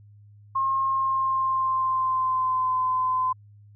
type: tone with pitch glide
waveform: sine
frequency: 1072 to 1024.8 Hz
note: C6 to C6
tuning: +42 to -36 cents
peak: -21 dBFS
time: 0.55-3.33 s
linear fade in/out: 10 ms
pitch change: -78 cents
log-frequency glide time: 0.85-2.75 s
effects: added 103 Hz sine -48 dBFS peak until 3.75 s